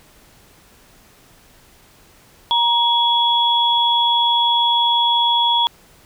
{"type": "tone pair together", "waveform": "sine", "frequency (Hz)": [943, 3360], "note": ["A#5", "G#7"], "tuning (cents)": [20, 19], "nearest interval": "octave + minor seventh", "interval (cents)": 2199, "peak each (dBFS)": -16, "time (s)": [2.51, 5.67], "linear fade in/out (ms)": 0, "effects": ["pink hiss -50 dBFS RMS until 6.05 s"]}